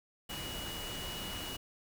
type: tone in noise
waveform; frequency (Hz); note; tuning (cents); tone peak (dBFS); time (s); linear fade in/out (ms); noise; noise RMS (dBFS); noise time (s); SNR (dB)
sine; 2916; F#7; -26; -43; 0.29-1.57; 10; pink; -42; 0.29-1.57; -4
effects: none